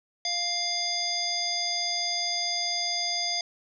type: harmonic tone with a mistuned harmonic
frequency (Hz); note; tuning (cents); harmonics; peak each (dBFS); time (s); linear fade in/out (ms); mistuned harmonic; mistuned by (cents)
698.5; F5; 0; 1 / 3 / 5 / 7 / 9; -35 / -36 / -35 / -28 / -36; 0.25-3.41; 2; 9; +18
effects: none